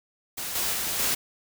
white noise with level steps, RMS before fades -33 / -27 / -29 / -25 dBFS, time 0.37-1.15 s, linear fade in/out 10 ms, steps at 0.55 / 0.73 / 0.99 s, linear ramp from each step 5 ms, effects none

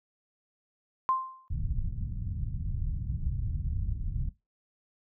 sine tone with exponential decay, 1046.5 Hz, C6, in tune, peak -21 dBFS, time 1.09-1.48 s, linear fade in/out 0 ms, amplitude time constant 83 ms
pink low-pass noise, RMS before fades -32 dBFS, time 1.5-4.3 s, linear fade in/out 10 ms, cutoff 140 Hz, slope 24 dB/octave
effects noise-tail reverb RT60 0.2 s tail -18 dB re dry

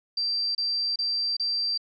sine tone bursts, 4699 Hz, D8, in tune, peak -24 dBFS, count 4, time 0.17-1.777 s, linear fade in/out 5 ms, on 380 ms, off 29 ms, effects none

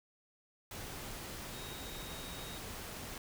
sine tone in noise, 3757 Hz, A#7, 13 cents sharp, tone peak -51 dBFS, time 1.54-2.58 s, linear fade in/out 2 ms, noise pink, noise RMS -45 dBFS, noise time 0.71-3.18 s, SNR -9 dB, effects none

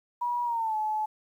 sine tone with pitch glide, 965 to 859.7 Hz, B5 to A5, -40 to -40 cents, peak -26 dBFS, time 0.21-1.06 s, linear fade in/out 10 ms, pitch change -200 cents, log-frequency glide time 0.44-0.76 s, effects 10-bit

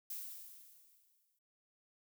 violet noise with exponential decay, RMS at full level -42 dBFS, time 0.1-1.39 s, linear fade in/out 5 ms, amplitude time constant 280 ms, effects none

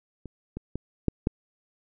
clicks, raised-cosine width 3 ms, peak -26 / -21 / -18 / -9 / -10 dBFS, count 5, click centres 0.257 / 0.57 / 0.756 / 1.083 / 1.271 s, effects none

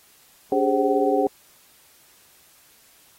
sine tone cluster, 286.6 / 400.1 / 417.9 / 531 / 758 Hz, D4 / G4 / G#4 / C5 / F#5, -42 / +35 / +11 / +25 / +42 cents, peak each -24 dBFS, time 0.52-1.27 s, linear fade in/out 2 ms, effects white hiss -55 dBFS RMS until 3.18 s + AAC 48 kbps

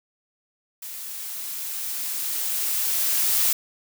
blue noise with level ramp, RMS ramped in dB -36 to -20 dBFS, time 0.82-3.53 s, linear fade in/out 5 ms, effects none

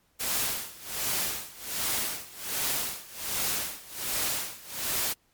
white noise with tremolo, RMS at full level -28 dBFS, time 0.19-5.14 s, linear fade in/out 20 ms, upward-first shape sine, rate 1.3 Hz, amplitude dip 90%, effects pink hiss -68 dBFS RMS until 5.33 s + MP3 96 kbps

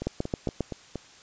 two click trains, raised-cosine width 2 ms, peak -13 / -19 dBFS, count 5 / 5, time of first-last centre 0.07-0.607 / 0.02-0.957 s, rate 7.45 / 4.27 Hz, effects white hiss -52 dBFS RMS until 1.22 s + resampled to 16000 Hz

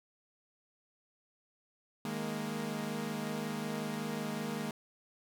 sawtooth chord, D# suspended fourth, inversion none, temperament equal with one note detuned, 156.28 / 207.7 / 233.1 Hz, D#3 / G#3 / A#3, +8 / 0 / 0 cents, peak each -38 / -35 / -35 dBFS, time 2.05-4.71 s, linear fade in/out 2 ms, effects none

